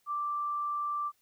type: tone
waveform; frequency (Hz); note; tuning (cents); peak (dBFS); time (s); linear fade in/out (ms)
sine; 1174.7; D6; 0; -30; 0.06-1.12; 50
effects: white hiss -72 dBFS RMS until 1.21 s